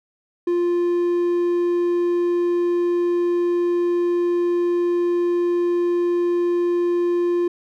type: tone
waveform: triangle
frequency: 349.2 Hz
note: F4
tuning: in tune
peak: -15 dBFS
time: 0.47-7.48 s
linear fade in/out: 5 ms
effects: none